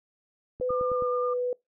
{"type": "click train", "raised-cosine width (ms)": 3, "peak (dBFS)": -28, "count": 5, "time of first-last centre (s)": [0.6, 1.023], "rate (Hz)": 9.46}
{"type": "tone with pitch glide", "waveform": "sine", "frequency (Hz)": [503, 494.6], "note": ["B4", "B4"], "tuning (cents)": [32, 3], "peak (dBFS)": -25, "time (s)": [0.61, 1.53], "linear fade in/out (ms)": 2, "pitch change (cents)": -29, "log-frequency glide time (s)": [0.91, 1.11]}
{"type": "tone with vibrato", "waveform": "sine", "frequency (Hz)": 1204, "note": "D6", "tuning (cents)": 43, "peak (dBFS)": -30, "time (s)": [0.69, 1.34], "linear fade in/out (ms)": 10, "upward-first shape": "square", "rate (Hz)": 9.3, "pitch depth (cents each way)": 12}
{"effects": ["noise-tail reverb RT60 0.2 s tail -25 dB re dry"]}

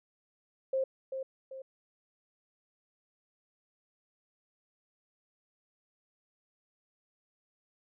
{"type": "tone with echo", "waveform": "sine", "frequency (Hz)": 530, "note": "C5", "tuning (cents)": 22, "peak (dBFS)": -27, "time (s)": [0.73, 0.84], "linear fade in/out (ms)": 5, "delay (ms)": 390, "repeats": 2, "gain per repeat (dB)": -7, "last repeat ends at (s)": 1.62, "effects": []}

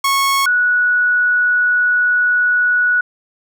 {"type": "tone pair in turn", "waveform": ["sawtooth", "sine"], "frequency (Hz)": [1100, 1468.3], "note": ["C#6", "F#6"], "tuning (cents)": [-14, -14], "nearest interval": "perfect fourth", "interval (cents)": 500, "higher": "second", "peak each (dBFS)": [-9, -11], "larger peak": "first", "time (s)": [[0.04, 0.46], [0.46, 3.01]], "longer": "second", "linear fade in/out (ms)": 5, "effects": []}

